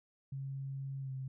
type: tone with pitch glide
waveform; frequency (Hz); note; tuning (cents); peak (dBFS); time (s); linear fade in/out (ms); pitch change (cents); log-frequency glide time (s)
sine; 136.1 to 132.23; C#3 to C3; -31 to +19; -38; 0.32-1.28; 5; -50; 1.01-1.11
effects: none